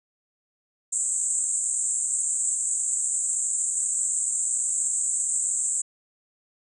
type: band-pass noise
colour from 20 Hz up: pink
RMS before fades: -26 dBFS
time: 0.92-5.82 s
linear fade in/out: 10 ms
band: 7300 to 8400 Hz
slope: 96 dB/octave
effects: none